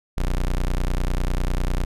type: tone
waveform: 35% pulse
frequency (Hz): 30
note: B0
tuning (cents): -49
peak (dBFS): -18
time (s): 0.17-1.85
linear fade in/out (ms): 10
effects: resampled to 32000 Hz